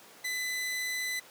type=tone; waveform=sawtooth; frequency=2006 Hz; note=B6; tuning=26 cents sharp; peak=-28 dBFS; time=0.24-1.2 s; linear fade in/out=10 ms; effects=pink hiss -53 dBFS RMS until 1.3 s + high-pass 300 Hz 12 dB/octave